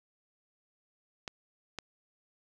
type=clicks; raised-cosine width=0.2 ms; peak=-20 dBFS; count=2; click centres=1.278 / 1.787 s; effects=none